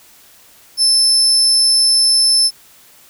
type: tone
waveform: 35% pulse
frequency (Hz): 5274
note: E8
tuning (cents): 0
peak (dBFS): -7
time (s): 0.77-2.51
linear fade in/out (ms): 50
effects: white hiss -46 dBFS RMS until 3.09 s